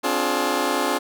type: chord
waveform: 15% pulse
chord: D half-diminished seventh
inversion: third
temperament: just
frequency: 264.3 / 293.7 / 352.4 / 422.9 Hz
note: C4 / D4 / F4 / Ab4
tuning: +18 / 0 / +16 / +31 cents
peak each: -20 dBFS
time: 0.03-0.99 s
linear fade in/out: 20 ms
effects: none